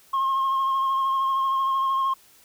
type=tone with vibrato; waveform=sine; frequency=1073 Hz; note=C6; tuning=43 cents sharp; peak=-18 dBFS; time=0.13-2.14 s; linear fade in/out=10 ms; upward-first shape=triangle; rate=13 Hz; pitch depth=26 cents each way; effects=tanh soft clip ceiling -19 dBFS + white hiss -55 dBFS RMS until 2.44 s